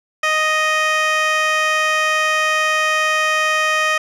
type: tone with band-pass filter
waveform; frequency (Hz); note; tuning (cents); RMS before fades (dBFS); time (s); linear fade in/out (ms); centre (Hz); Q
15% pulse; 622.3; D#5; 0; -17; 0.23-3.98; 5; 2200; 0.67
effects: none